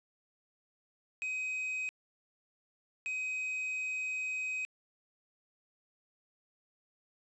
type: tone bursts at uneven times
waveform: triangle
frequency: 2520 Hz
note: D#7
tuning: 21 cents sharp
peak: -32 dBFS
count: 2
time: 1.22-1.89 / 3.06-4.65 s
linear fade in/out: 0 ms
effects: resampled to 22050 Hz + 10-bit